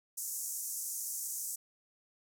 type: band-pass noise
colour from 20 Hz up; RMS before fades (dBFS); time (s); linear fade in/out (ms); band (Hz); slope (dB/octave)
pink; -39; 0.17-1.56; 10; 6100 to 15000; 48
effects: none